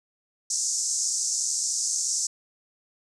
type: band-pass noise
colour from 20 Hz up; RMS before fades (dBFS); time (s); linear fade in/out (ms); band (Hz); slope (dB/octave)
pink; -27; 0.5-2.27; 5; 5600 to 8100; 48
effects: none